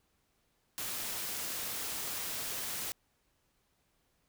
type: noise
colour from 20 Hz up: white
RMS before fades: -38 dBFS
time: 0.78-2.92 s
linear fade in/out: 0 ms
effects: pink hiss -75 dBFS RMS until 4.28 s